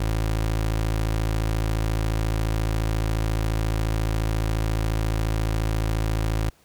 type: tone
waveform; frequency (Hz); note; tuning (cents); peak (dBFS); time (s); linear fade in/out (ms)
25% pulse; 54.3; A1; -22; -18; 0-6.5; 5
effects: pink hiss -59 dBFS RMS until 6.64 s